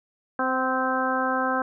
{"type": "harmonic tone with a mistuned harmonic", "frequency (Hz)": 260, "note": "C4", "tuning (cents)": -11, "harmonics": [1, 2, 3, 4, 5, 6], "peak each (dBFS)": [-29, -29, -29, -29, -29, -29], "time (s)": [0.39, 1.62], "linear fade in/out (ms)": 2, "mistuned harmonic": 3, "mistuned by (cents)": -19, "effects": []}